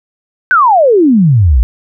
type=exponential sweep; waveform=sine; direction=down; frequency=1564 to 53.1 Hz; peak=-4 dBFS; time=0.51-1.63 s; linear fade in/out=0 ms; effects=none